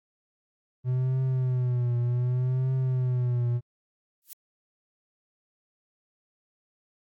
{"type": "tone with vibrato", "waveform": "triangle", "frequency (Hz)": 125.6, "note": "B2", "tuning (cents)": 30, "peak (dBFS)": -21, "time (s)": [0.84, 3.61], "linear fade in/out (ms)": 50, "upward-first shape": "triangle", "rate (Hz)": 0.66, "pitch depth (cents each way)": 81}
{"type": "noise with exponential growth", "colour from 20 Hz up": "violet", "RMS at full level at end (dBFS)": -35, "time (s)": [4.22, 4.33], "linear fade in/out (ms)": 0, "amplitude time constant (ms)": 22}
{"effects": ["AAC 64 kbps"]}